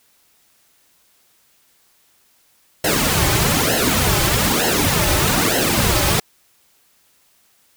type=noise with flanger; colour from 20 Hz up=pink; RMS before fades=-17 dBFS; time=2.84-6.2 s; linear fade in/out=5 ms; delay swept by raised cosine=0.84 to 4.34 ms; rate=1.1 Hz; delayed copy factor=-1; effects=white hiss -58 dBFS RMS until 7.76 s